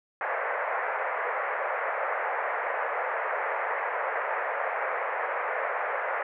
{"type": "band-pass noise", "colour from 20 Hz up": "pink", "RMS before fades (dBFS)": -30, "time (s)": [0.21, 6.23], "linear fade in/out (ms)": 2, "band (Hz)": [490, 2100], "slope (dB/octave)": 48, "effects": []}